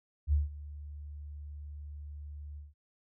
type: tone with ADSR envelope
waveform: sine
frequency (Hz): 73.42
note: D2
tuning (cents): 0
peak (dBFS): -22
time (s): 0.27-2.74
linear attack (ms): 57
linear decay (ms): 160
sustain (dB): -19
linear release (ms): 170
effects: none